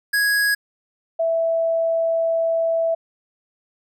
square / sine tone pair in turn, 1661.2 / 659.2 Hz, G#6 / E5, 0 / 0 cents, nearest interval octave + major third, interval 1600 cents, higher first, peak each -17 dBFS, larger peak neither, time 0.13-0.55 / 1.19-2.95 s, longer second, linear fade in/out 10 ms, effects none

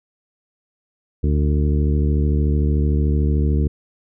harmonic tone with a mistuned harmonic, 73.42 Hz, D2, in tune, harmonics 1 / 2 / 3 / 4 / 5 / 6, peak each -16 / -22 / -26 / -28 / -30 / -32 dBFS, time 1.23-3.68 s, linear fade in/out 10 ms, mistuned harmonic 6, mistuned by +38 cents, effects none

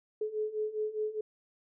sine beating tone pair, 425.8 / 430.7 Hz, G#4 / A4, +43 / -37 cents, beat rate 4.9 Hz, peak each -36 / -33 dBFS, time 0.21-1.21 s, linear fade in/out 5 ms, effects none

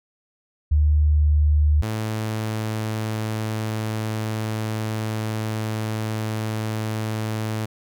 sine / sawtooth tone pair in turn, 74.9 / 109.26 Hz, D2 / A2, +35 / -12 cents, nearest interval perfect fifth, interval 653 cents, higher second, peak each -14 / -20 dBFS, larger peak first, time 0.71-1.82 / 1.82-7.66 s, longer second, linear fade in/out 10 ms, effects none

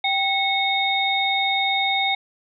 sine tone cluster, 782 / 2196 / 3695 Hz, G5 / C#7 / A#7, -4 / -17 / -16 cents, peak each -23 dBFS, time 0.04-2.15 s, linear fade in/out 5 ms, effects none

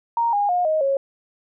sine tone with pitch steps, 932.3 / 816.3 / 714.8 / 625.8 / 548 Hz, A#5 / G#5 / F5 / D#5 / C#5, 0 / -30 / +40 / +10 / -20 cents, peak -17 dBFS, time 0.17-0.97 s, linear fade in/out 2 ms, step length 160 ms, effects none

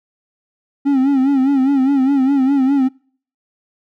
triangle tone with vibrato, 270.9 Hz, C#4, 40 cents flat, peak -9 dBFS, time 0.85-2.89 s, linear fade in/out 20 ms, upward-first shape sine, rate 4.9 Hz, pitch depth 85 cents each way, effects noise-tail reverb RT60 0.5 s tail -26 dB re dry

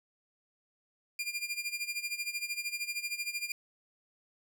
sawtooth tone with tremolo, 2400 Hz, D7, 37 cents sharp, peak -28 dBFS, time 1.19-3.52 s, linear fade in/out 2 ms, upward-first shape sine, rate 13 Hz, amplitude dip 80%, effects none

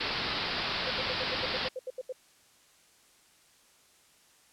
white low-pass noise, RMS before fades -33 dBFS, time 0-1.69 s, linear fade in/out 10 ms, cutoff 5000 Hz, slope 96 dB/octave
sine tone bursts, 512 Hz, C5, 38 cents flat, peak -33 dBFS, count 12, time 0.87-2.125 s, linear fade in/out 5 ms, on 34 ms, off 77 ms
effects white hiss -62 dBFS RMS until 4.52 s + low-pass 10000 Hz 12 dB/octave

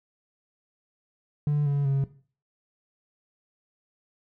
triangle tone with pitch steps, 147 / 142.07 / 137.31 Hz, D3 / C#3 / C#3, +2 / +43 / -16 cents, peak -18 dBFS, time 1.47-2.04 s, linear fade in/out 2 ms, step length 190 ms, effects noise-tail reverb RT60 0.4 s tail -17 dB re dry + tanh soft clip ceiling -16 dBFS

